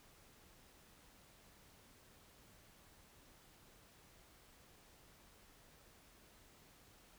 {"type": "silence", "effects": ["pink hiss -65 dBFS RMS until 7.18 s"]}